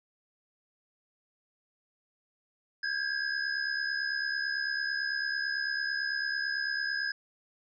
sine tone cluster, 1598 / 1667 / 5050 Hz, G6 / G#6 / D#8, +33 / +6 / +25 cents, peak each -33 / -33 / -37 dBFS, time 2.83-7.12 s, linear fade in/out 5 ms, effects none

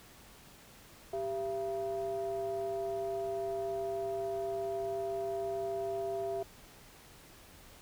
triangle ring-modulated tone, 141.7 Hz, C#3, 38 cents sharp, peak -28 dBFS, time 1.13-6.43 s, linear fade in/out 5 ms, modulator 535 Hz, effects pink hiss -56 dBFS RMS until 7.81 s

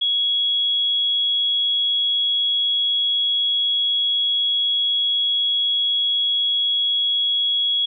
sine tone, 3336 Hz, G#7, 7 cents sharp, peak -17 dBFS, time 0.01-7.86 s, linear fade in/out 10 ms, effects none

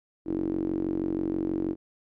sawtooth tone with band-pass filter, 46.25 Hz, F#1, in tune, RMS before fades -29 dBFS, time 0.25-1.76 s, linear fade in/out 50 ms, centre 320 Hz, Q 7.7, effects none

